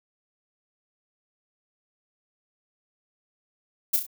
violet noise with echo, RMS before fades -21 dBFS, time 3.93-3.97 s, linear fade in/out 10 ms, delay 32 ms, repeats 3, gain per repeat -6 dB, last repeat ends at 4.066 s, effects none

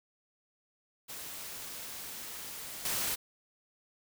white noise with level steps, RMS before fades -43 / -33 dBFS, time 1.08-3.16 s, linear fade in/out 20 ms, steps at 2.85 s, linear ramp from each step 2 ms, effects none

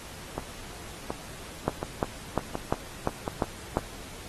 two click trains, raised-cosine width 1 ms, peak -16 / -10 dBFS, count 5 / 7, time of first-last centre 0.38-3.279 / 1.68-3.771 s, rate 1.38 / 2.87 Hz, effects pink hiss -44 dBFS RMS until 4.28 s + AAC 32 kbps

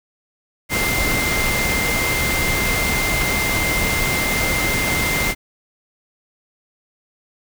sine tone in noise, 2093 Hz, C7, in tune, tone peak -21 dBFS, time 0.69-5.35 s, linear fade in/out 50 ms, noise pink, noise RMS -21 dBFS, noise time 0.69-5.35 s, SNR -3 dB, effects none

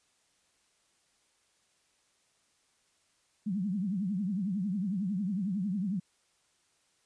sine tone with vibrato, 194.2 Hz, G3, 16 cents flat, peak -29 dBFS, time 3.46-6 s, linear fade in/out 10 ms, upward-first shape triangle, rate 11 Hz, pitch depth 220 cents each way, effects white hiss -71 dBFS RMS until 7.05 s + resampled to 22050 Hz

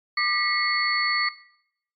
sine tone cluster, 1195 / 1944 / 2161 / 4442 Hz, D6 / B6 / C#7 / C#8, +30 / -28 / -45 / +3 cents, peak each -26 dBFS, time 0.17-1.29 s, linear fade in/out 5 ms, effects noise-tail reverb RT60 0.7 s tail -18 dB re dry + MP3 64 kbps

